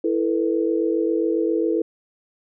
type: chord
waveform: sine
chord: E suspended fourth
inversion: none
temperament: equal with one note detuned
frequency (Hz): 329.6 / 440 / 487.4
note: E4 / A4 / B4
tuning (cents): 0 / 0 / -23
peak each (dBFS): -21 / -23 / -25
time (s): 0.04-1.82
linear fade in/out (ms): 5
effects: none